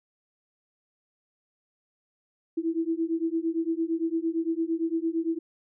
sine beating tone pair, 324.3 / 333.1 Hz, E4 / E4, -28 / +18 cents, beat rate 8.8 Hz, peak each -28 / -28 dBFS, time 2.57-5.39 s, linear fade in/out 10 ms, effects none

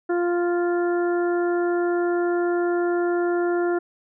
harmonic tone, 349.2 Hz, F4, in tune, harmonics 1 / 2 / 3 / 4 / 5, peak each -20 / -29 / -38 / -32 / -39 dBFS, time 0.09-3.79 s, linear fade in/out 10 ms, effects none

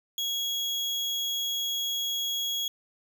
35% pulse tone, 3322 Hz, G#7, in tune, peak -26 dBFS, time 0.18-2.68 s, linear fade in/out 2 ms, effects none

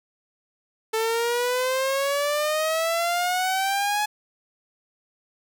sawtooth exponential sweep, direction up, 440 to 846 Hz, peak -18 dBFS, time 0.93-4.06 s, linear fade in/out 10 ms, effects none

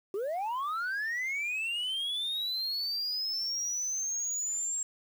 sine linear sweep, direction up, 370 to 7550 Hz, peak -28 dBFS, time 0.14-4.83 s, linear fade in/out 2 ms, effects tanh soft clip ceiling -29 dBFS + 9-bit

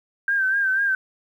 sine tone with vibrato, 1574 Hz, G6, 7 cents sharp, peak -18 dBFS, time 0.28-0.95 s, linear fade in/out 2 ms, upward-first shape sine, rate 4.1 Hz, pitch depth 57 cents each way, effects 9-bit

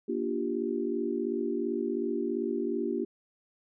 sine chord, G minor seventh, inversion first, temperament equal with one note detuned, 236.5 / 293.7 / 349.2 / 392 Hz, Bb3 / D4 / F4 / G4, +25 / 0 / 0 / 0 cents, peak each -34 / -35 / -33 / -33 dBFS, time 0.08-3.05 s, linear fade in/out 10 ms, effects none

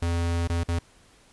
square tone with dropouts, 85.1 Hz, F2, 44 cents flat, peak -24 dBFS, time 0.02-0.79 s, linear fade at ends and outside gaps 5 ms, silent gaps 0.475-0.497 / 0.635-0.685 s, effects pink hiss -57 dBFS RMS until 1.32 s + resampled to 24000 Hz

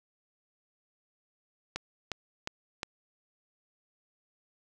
click train, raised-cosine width 0.2 ms, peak -16 dBFS, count 4, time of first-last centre 1.76-2.831 s, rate 2.8 Hz, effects none

